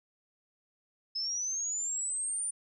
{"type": "linear sweep", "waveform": "sine", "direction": "up", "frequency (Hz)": [5140, 9290], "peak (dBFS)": -31, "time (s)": [1.15, 2.51], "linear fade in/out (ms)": 10, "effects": []}